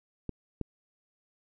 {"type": "clicks", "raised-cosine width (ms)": 3, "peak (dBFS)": [-21, -19], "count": 2, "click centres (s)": [0.293, 0.613], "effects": []}